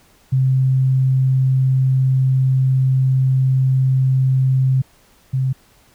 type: tone pair in turn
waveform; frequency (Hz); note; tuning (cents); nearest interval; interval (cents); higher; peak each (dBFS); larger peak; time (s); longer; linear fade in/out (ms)
sine; 131.4 / 131.4; C3 / C3; +8 / +8; unison; 0; neither; -12 / -15; first; 0.32-4.82 / 5.33-5.53; first; 10
effects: pink hiss -53 dBFS RMS until 5.94 s